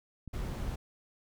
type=click; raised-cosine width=5 ms; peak=-31 dBFS; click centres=0.277 s
type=noise; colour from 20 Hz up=brown; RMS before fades=-36 dBFS; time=0.33-0.76 s; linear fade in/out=10 ms
effects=none